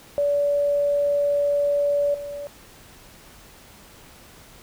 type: tone with level steps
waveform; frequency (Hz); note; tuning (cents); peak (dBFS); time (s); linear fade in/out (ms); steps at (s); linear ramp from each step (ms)
sine; 575; D5; -37; -18 / -30; 0.18-2.47; 0; 2.14; 5
effects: pink hiss -48 dBFS RMS until 4.62 s